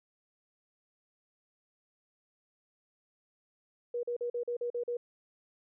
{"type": "tone bursts", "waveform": "sine", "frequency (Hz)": 480.7, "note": "B4", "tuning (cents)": -47, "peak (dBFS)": -31, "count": 8, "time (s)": [3.94, 4.97], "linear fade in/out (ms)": 5, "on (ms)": 92, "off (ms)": 42, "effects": []}